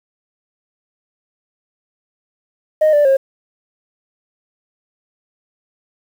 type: tone with pitch steps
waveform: sine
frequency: 619 / 587 / 539 Hz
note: D#5 / D5 / C#5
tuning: -9 / -1 / -49 cents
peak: -7 dBFS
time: 2.81-3.17 s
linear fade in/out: 10 ms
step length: 120 ms
effects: tanh soft clip ceiling -7 dBFS + 7-bit